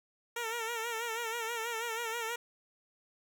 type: tone with vibrato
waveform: 10% pulse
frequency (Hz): 460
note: A#4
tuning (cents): -23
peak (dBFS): -26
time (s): 0.36-2.36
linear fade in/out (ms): 5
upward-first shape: sine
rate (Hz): 6.2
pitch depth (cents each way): 68
effects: none